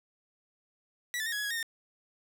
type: tone with pitch steps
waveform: sawtooth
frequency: 1947 / 1754 / 1849 / 1670 / 1684 / 1659 / 1848 / 1820 Hz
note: B6 / A6 / A#6 / G#6 / G#6 / G#6 / A#6 / A#6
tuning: -25 / -6 / -15 / +9 / +24 / -2 / -16 / -42 cents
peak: -28 dBFS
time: 1.14-1.628 s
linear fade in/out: 0 ms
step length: 61 ms
effects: 10-bit